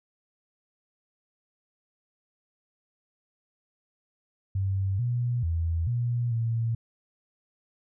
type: tone with pitch steps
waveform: sine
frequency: 96.6 / 121.3 / 82.9 / 120.1 / 114.9 Hz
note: G2 / B2 / E2 / B2 / A#2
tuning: -25 / -31 / +10 / -48 / -25 cents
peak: -24 dBFS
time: 4.55-6.75 s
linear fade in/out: 5 ms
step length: 440 ms
effects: none